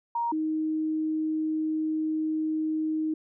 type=tone pair in turn; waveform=sine; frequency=938 / 313 Hz; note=A#5 / D#4; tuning=+11 / +10 cents; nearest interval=octave + perfect fifth; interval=1901 cents; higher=first; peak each=-25 dBFS; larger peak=neither; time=0.15-0.32 / 0.32-3.14 s; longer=second; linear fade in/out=5 ms; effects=none